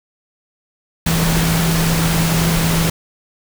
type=tone in noise; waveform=sine; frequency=164.81 Hz; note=E3; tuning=in tune; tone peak=-15 dBFS; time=1.06-2.9 s; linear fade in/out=5 ms; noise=pink; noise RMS=-19 dBFS; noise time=1.06-2.9 s; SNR=+1 dB; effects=none